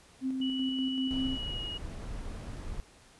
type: tone with tremolo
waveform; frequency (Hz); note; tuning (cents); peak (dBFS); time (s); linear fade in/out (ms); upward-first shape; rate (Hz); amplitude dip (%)
sine; 262.2; C4; +4; -28; 0.21-1.38; 50; square; 5.2; 30
type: tone with pitch glide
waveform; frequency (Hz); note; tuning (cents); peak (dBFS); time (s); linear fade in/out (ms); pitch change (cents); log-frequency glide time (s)
sine; 2944 to 2888; F#7 to F#7; -9 to -43; -36; 0.41-1.78; 10; -34; 1.19-1.63
type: noise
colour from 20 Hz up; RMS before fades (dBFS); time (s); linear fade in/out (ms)
brown; -39; 1.11-2.8; 0
effects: pink hiss -58 dBFS RMS until 3.19 s + resampled to 24000 Hz